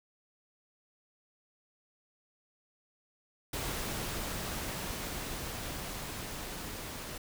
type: noise with level ramp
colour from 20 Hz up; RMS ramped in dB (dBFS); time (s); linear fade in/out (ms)
pink; -36 to -42; 3.53-7.18; 5
effects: none